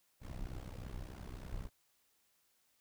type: noise with amplitude modulation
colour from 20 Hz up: brown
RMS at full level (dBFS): -41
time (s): 0.2-1.7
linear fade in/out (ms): 50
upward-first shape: sine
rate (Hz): 63.4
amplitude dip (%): 90
effects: white hiss -75 dBFS RMS until 2.8 s